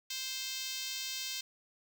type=tone with high-pass filter; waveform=5% pulse; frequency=523.3 Hz; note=C5; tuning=in tune; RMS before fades=-39 dBFS; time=0.1-1.41 s; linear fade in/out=5 ms; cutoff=3100 Hz; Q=0.95; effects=none